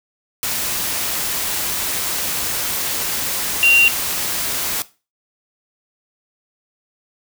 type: tone in noise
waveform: sine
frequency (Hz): 2764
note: F7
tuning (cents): -19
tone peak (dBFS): -9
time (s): 3.63-3.88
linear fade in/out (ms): 0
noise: white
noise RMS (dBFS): -22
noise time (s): 0.43-4.82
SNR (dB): +10
effects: noise-tail reverb RT60 0.3 s tail -17 dB re dry